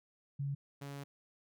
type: tone pair in turn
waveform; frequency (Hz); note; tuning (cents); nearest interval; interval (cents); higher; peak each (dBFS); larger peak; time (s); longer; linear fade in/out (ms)
sine / sawtooth; 140 / 140.78; C#3 / C#3; +18 / +27; unison; 9; second; -34 / -39; first; 0.39-0.55 / 0.81-1.04; second; 10
effects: none